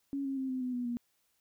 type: tone with pitch steps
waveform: sine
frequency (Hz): 277.9 / 271.1 / 264.4 / 257.9 / 251.6 / 245.4 / 239.4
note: C#4 / C#4 / C4 / C4 / B3 / B3 / A#3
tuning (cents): +4 / -38 / +18 / -25 / +32 / -11 / +46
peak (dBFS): -32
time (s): 0.13-0.97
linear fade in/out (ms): 0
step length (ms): 120
effects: white hiss -75 dBFS RMS until 1.4 s

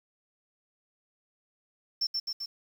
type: tone with echo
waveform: sine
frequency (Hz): 5380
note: E8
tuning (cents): +34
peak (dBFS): -24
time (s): 2.01-2.07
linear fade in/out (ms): 10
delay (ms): 130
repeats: 3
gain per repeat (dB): -3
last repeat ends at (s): 2.46
effects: tanh soft clip ceiling -22 dBFS + 9-bit

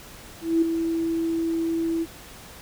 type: tone with ADSR envelope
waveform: sine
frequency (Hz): 329.6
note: E4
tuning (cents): 0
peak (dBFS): -15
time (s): 0.41-2.06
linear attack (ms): 210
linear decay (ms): 8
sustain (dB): -7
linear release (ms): 39
effects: pink hiss -44 dBFS RMS until 2.61 s

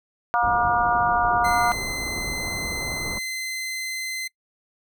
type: harmonic tone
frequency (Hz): 238.3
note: A#3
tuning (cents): +38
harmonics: 3 / 4 / 5 / 6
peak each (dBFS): -22 / -23 / -24 / -25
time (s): 0.34-1.72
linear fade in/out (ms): 0
type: low-pass noise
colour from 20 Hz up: pink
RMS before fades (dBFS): -33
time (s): 0.42-3.19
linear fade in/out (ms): 10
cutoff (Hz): 1300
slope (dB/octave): 48
type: tone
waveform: sawtooth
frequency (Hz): 2060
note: C7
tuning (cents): -28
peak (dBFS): -24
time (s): 1.44-4.28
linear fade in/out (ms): 10
effects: noise-tail reverb RT60 0.1 s tail -24 dB re dry

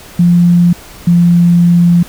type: tone pair in turn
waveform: sine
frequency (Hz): 174 / 172.9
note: F3 / F3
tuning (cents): -6 / -17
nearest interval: unison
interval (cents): 11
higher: first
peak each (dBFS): -4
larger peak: neither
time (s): 0.19-0.73 / 1.07-2.03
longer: second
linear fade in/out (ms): 5
effects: pink hiss -34 dBFS RMS until 2.08 s

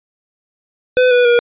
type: tone with pitch steps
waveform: square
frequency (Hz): 504 / 490.8 / 477.9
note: B4 / B4 / A#4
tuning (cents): +35 / -11 / +43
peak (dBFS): -9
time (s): 0.97-1.39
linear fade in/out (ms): 0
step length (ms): 140
effects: resampled to 8000 Hz

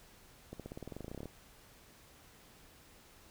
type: accelerating click train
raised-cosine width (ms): 2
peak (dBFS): -30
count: 18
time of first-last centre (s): 0.53-1.257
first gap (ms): 67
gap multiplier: 0.94
effects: pink hiss -60 dBFS RMS until 3.3 s

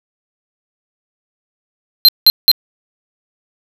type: tone bursts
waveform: square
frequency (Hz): 4143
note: C8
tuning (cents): -18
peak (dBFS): -3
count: 3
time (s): 2.05-2.515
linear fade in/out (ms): 0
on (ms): 35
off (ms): 180
effects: none

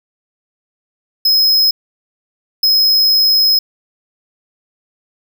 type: tone bursts at uneven times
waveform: square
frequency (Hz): 5120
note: D#8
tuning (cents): +49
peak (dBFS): -9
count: 2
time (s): 1.25-1.71 / 2.63-3.59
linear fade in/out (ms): 5
effects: none

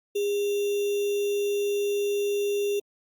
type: tone with sample-and-hold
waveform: sine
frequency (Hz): 406.8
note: G#4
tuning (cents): -36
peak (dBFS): -23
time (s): 0.15-2.8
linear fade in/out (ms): 10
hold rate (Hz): 3150
effects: Opus 48 kbps

